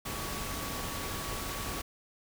sine tone in noise, 1131 Hz, C#6, 34 cents sharp, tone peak -44 dBFS, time 0.05-1.82 s, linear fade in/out 10 ms, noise pink, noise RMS -37 dBFS, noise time 0.05-1.82 s, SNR -10 dB, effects none

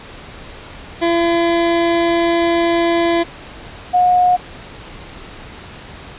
25% pulse / sine tone pair in turn, 338.7 / 722.3 Hz, E4 / F#5, +47 / -42 cents, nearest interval octave + minor second, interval 1311 cents, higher second, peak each -9 dBFS, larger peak neither, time 1.01-3.24 / 3.93-4.37 s, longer first, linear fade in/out 20 ms, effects pink hiss -35 dBFS RMS until 6.18 s + resampled to 8000 Hz

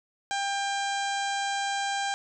harmonic tone, 796 Hz, G5, 26 cents sharp, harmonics 1 / 2 / 3 / 4 / 5 / 6 / 7 / 8 / 9 / 10, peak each -29 / -33 / -40 / -38 / -40 / -46 / -45 / -43 / -44 / -45 dBFS, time 0.31-2.14 s, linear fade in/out 0 ms, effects none

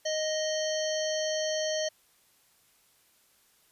harmonic tone, 622.3 Hz, D#5, in tune, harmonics 1 / 3 / 5 / 7 / 9 / 10, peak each -29 / -39 / -38 / -39 / -40 / -39 dBFS, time 0.05-1.89 s, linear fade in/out 10 ms, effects white hiss -65 dBFS RMS until 3.71 s + resampled to 32000 Hz

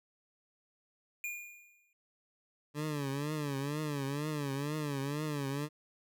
square tone with exponential decay, 2424 Hz, D#7, 46 cents flat, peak -35 dBFS, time 1.24-1.93 s, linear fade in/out 1 ms, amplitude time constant 150 ms
20% pulse tone with vibrato, 145 Hz, D3, 22 cents flat, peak -29 dBFS, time 2.74-5.69 s, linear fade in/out 50 ms, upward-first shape triangle, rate 2.1 Hz, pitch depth 130 cents each way
effects none

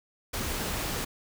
pink noise, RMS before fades -32 dBFS, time 0.33-1.05 s, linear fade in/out 10 ms, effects none

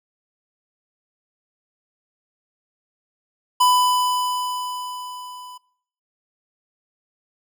square tone with level ramp, 997 Hz, B5, 16 cents sharp, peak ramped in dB -13 to -38 dBFS, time 3.6-5.58 s, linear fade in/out 10 ms, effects noise-tail reverb RT60 0.7 s tail -25 dB re dry

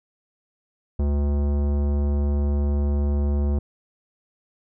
sine tone with tanh clipping, 71.9 Hz, D2, 36 cents flat, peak -21 dBFS, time 0.99-3.59 s, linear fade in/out 5 ms, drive 17 dB, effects none

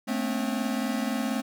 square tone cluster, 218.2 / 235 / 256.8 / 280.7 / 542 Hz, A3 / A#3 / C4 / C#4 / C#5, -14 / +14 / -32 / +22 / -39 cents, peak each -31 / -39 / -31 / -36 / -40 dBFS, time 0.07-1.42 s, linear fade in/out 20 ms, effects none

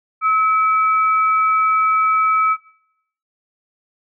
sine tone pair together, 1290.8 / 2300 Hz, E6 / D7, -37 / -37 cents, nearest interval minor seventh, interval 1000 cents, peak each -13 / -24 dBFS, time 0.21-2.57 s, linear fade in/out 50 ms, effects noise-tail reverb RT60 0.7 s tail -18 dB re dry

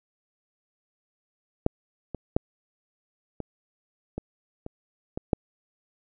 clicks, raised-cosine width 2 ms, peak -7 / -19 / -7 / -19 / -18 / -22 / -17 / -7 dBFS, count 8, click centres 1.664 / 2.147 / 2.365 / 3.403 / 4.18 / 4.664 / 5.175 / 5.332 s, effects none

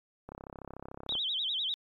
click train, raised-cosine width 1 ms, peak -29 dBFS, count 30, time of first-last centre 0.29-1.153 s, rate 33.6 Hz
sine tone with vibrato, 3436 Hz, A7, 42 cents flat, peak -30 dBFS, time 1.09-1.74 s, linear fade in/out 0 ms, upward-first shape sine, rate 10 Hz, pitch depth 210 cents each way
effects AAC 48 kbps

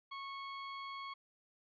sawtooth tone, 1100 Hz, C#6, 14 cents flat, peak -39 dBFS, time 0.11-1.14 s, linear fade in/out 10 ms, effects resampled to 11025 Hz

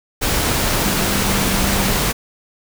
sine tone in noise, 196 Hz, G3, in tune, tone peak -23 dBFS, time 0.84-1.93 s, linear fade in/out 20 ms, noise pink, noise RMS -18 dBFS, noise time 0.21-2.13 s, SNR -8 dB, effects none

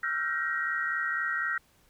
sine tone cluster, 1336 / 1400 / 1556 / 1889 Hz, E6 / F6 / G6 / A#6, +23 / +4 / -13 / +22 cents, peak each -36 / -34 / -33 / -31 dBFS, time 0.03-1.58 s, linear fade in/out 5 ms, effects pink hiss -64 dBFS RMS until 1.89 s

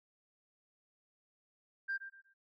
sine tone with echo, 1585 Hz, G6, 19 cents sharp, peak -33 dBFS, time 1.88-1.98 s, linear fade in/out 20 ms, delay 120 ms, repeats 3, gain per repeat -11 dB, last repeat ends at 2.34 s, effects noise-tail reverb RT60 0.1 s tail -24 dB re dry + tanh soft clip ceiling -30 dBFS

